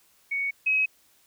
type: tone pair in turn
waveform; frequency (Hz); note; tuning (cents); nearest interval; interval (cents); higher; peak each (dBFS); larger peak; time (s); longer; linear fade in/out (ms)
sine; 2228 / 2548; C#7 / D#7; +8 / +41; major second; 233; second; -25 / -20; second; 0.31-0.51 / 0.66-0.86; neither; 10
effects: white hiss -62 dBFS RMS until 1.26 s